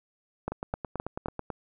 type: two click trains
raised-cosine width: 1 ms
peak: -16 / -19 dBFS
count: 4 / 10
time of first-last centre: 0.48-1.259 / 0.52-1.503 s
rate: 3.85 / 9.16 Hz
effects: none